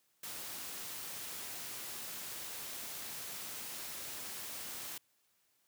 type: noise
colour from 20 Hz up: white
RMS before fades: -44 dBFS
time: 0.23-4.98 s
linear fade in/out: 5 ms
effects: white hiss -75 dBFS RMS until 5.67 s + high-pass 80 Hz 12 dB/octave